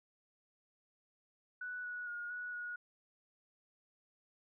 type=tone with pitch steps; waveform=sine; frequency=1481 / 1466 / 1431 / 1467 / 1451 Hz; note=F#6 / F#6 / F6 / F#6 / F#6; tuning=+1 / -16 / +42 / -15 / -34 cents; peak=-40 dBFS; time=1.61-2.76 s; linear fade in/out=5 ms; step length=230 ms; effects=none